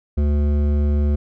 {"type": "tone with hard clipping", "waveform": "sine", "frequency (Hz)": 73, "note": "D2", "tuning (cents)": -10, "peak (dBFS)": -17, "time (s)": [0.17, 1.16], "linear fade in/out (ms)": 10, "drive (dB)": 12, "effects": []}